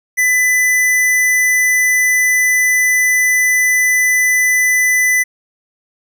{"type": "tone", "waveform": "square", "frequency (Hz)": 2000, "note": "B6", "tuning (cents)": 21, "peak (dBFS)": -11, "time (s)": [0.17, 5.24], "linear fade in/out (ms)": 20, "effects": []}